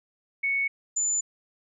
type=tone pair in turn; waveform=sine; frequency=2217 / 7039 Hz; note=C#7 / A8; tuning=0 / 0 cents; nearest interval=octave + minor sixth; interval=2000 cents; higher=second; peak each=-23 dBFS; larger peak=neither; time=0.43-0.68 / 0.96-1.21 s; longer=neither; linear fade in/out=10 ms; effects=none